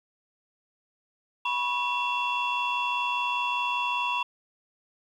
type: tone cluster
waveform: sine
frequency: 977 / 1102 / 2717 / 3387 Hz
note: B5 / C#6 / F7 / G#7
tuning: -19 / -11 / -48 / +33 cents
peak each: -27 / -34 / -29 / -35 dBFS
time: 1.45-4.23 s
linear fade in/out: 5 ms
effects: tanh soft clip ceiling -18 dBFS + 10-bit